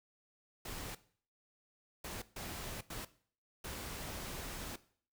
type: noise bursts at uneven times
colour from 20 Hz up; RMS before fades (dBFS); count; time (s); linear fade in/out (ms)
pink; -44; 5; 0.65-0.95 / 2.04-2.22 / 2.36-2.81 / 2.9-3.05 / 3.64-4.76; 5
effects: noise-tail reverb RT60 0.5 s tail -17 dB re dry